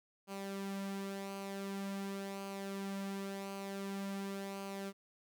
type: tone with flanger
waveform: sawtooth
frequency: 196.5 Hz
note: G3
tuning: 4 cents sharp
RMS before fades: -42 dBFS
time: 0.27-4.93 s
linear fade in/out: 50 ms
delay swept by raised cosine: 0.54 to 4.54 ms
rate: 0.46 Hz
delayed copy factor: -0.5
effects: none